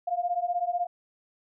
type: beating tone pair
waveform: sine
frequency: 695 / 711 Hz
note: F5 / F5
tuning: -9 / +31 cents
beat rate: 16 Hz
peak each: -29 / -28 dBFS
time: 0.07-0.87 s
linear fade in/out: 10 ms
effects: none